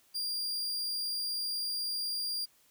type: tone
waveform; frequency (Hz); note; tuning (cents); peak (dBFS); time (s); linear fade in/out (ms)
40% pulse; 4786; D8; +32; -31; 0.14-2.46; 20
effects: white hiss -66 dBFS RMS until 2.7 s